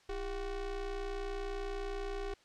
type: ring-modulated tone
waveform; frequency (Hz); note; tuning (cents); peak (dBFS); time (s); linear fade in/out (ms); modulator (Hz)
square; 185; F#3; 0; -34; 0.09-2.34; 5; 215
effects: white hiss -65 dBFS RMS until 2.44 s + low-pass 5000 Hz 12 dB/octave